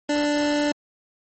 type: tone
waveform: 25% pulse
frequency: 293.7 Hz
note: D4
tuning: in tune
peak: -16 dBFS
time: 0.09-0.72 s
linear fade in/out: 5 ms
effects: MP3 32 kbps